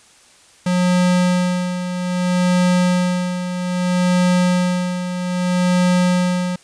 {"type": "tone with tremolo", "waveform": "square", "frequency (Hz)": 180, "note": "F#3", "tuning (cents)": -47, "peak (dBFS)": -13, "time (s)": [0.66, 6.56], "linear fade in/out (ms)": 5, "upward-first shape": "sine", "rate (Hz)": 0.62, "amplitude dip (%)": 65, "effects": ["white hiss -49 dBFS RMS until 6.63 s", "resampled to 22050 Hz"]}